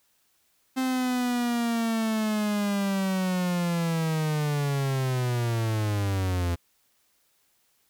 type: linear sweep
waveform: 45% pulse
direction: down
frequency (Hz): 261.6 to 84.5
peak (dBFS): -24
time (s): 0.76-6.56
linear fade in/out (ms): 20
effects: white hiss -68 dBFS RMS until 7.89 s